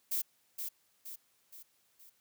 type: noise with echo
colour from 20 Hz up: violet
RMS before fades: -33 dBFS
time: 0.11-0.22 s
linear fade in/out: 10 ms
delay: 470 ms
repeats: 4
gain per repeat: -6 dB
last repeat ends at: 2.1 s
effects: white hiss -72 dBFS RMS until 2.2 s + high-pass 60 Hz 12 dB/octave